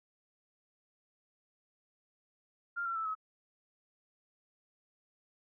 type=tone with pitch steps; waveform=sine; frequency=1396.9 / 1357.1 / 1318.5 / 1281 Hz; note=F6 / E6 / E6 / E6; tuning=0 / +50 / 0 / -50 cents; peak=-33 dBFS; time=2.76-3.152 s; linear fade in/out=20 ms; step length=98 ms; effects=none